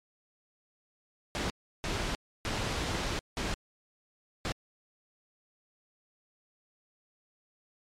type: noise bursts at uneven times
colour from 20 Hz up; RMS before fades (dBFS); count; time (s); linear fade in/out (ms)
pink; -32; 5; 1.35-1.5 / 1.84-2.15 / 2.45-3.19 / 3.37-3.54 / 4.45-4.52; 0
effects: low-pass 6000 Hz 12 dB/octave + MP3 96 kbps